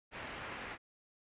white low-pass noise, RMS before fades -45 dBFS, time 0.11-0.78 s, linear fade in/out 50 ms, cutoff 2500 Hz, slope 24 dB/octave, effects resampled to 8000 Hz

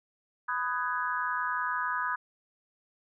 sine chord, G# minor seventh, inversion first, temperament just, 996.7 / 1245.9 / 1495.1 / 1661.2 Hz, B5 / D#6 / F#6 / G#6, +16 / +2 / +18 / 0 cents, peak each -33 / -33 / -35 / -35 dBFS, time 0.48-2.16 s, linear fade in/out 10 ms, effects none

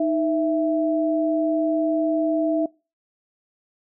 sine tone pair together, 312.3 / 661 Hz, D#4 / E5, +7 / +5 cents, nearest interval octave + minor second, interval 1298 cents, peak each -21 dBFS, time 0-2.66 s, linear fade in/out 5 ms, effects noise-tail reverb RT60 0.3 s tail -24 dB re dry

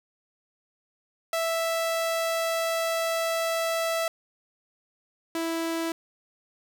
sawtooth tone pair in turn, 659.3 / 329.6 Hz, E5 / E4, 0 / 0 cents, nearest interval octave, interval 1200 cents, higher first, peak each -21 / -23 dBFS, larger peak first, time 1.33-4.08 / 5.35-5.92 s, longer first, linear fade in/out 2 ms, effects none

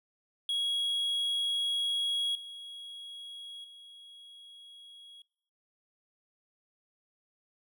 triangle tone with level steps, 3317 Hz, G#7, 3 cents flat, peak -27 / -41 / -48 dBFS, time 0.49-5.22 s, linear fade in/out 2 ms, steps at 2.35 / 3.64 s, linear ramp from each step 2 ms, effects noise-tail reverb RT60 0.8 s tail -25 dB re dry

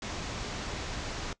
pink low-pass noise, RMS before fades -37 dBFS, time 0.02-1.33 s, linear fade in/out 2 ms, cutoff 7100 Hz, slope 48 dB/octave, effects noise-tail reverb RT60 0.1 s tail -19 dB re dry

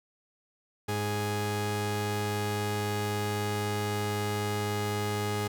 sawtooth tone pair together, 103.83 / 415.3 Hz, G#2 / G#4, 0 / 0 cents, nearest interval 2 octaves, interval 2400 cents, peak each -27 / -27 dBFS, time 0.88-5.48 s, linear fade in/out 10 ms, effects none

